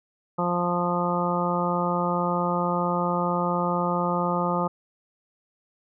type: harmonic tone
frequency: 175.6 Hz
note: F3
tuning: 10 cents sharp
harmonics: 1 / 2 / 3 / 4 / 5 / 6 / 7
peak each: -27 / -32 / -29 / -33 / -29 / -33 / -29 dBFS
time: 0.38-4.68 s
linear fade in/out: 10 ms
effects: none